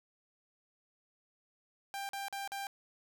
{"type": "tone bursts", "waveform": "sawtooth", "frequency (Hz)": 792, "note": "G5", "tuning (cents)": 18, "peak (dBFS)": -34, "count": 4, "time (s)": [1.94, 2.669], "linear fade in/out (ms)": 0, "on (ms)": 150, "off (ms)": 43, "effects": []}